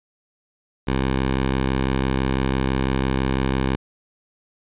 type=tone; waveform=10% pulse; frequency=66 Hz; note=C2; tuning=16 cents sharp; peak=-11 dBFS; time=0.87-3.76 s; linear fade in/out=10 ms; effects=resampled to 8000 Hz